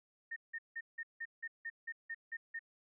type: tone bursts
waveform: sine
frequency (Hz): 1832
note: A#6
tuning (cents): -31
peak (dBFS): -39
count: 11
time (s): 0.31-2.593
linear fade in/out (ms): 10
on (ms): 53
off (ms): 170
effects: none